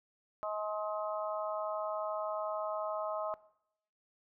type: harmonic tone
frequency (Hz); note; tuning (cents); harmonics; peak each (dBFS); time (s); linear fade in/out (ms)
211.3; G#3; +30; 3 / 4 / 5 / 6; -37 / -44 / -41 / -41; 0.43-3.34; 0
effects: noise-tail reverb RT60 0.7 s tail -18 dB re dry